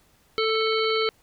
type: harmonic tone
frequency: 441.4 Hz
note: A4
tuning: 5 cents sharp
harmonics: 1 / 3 / 5 / 7 / 9 / 10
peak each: -23 / -28 / -30 / -31 / -33 / -33 dBFS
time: 0.38-1.09 s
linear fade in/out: 0 ms
effects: pink hiss -61 dBFS RMS until 1.22 s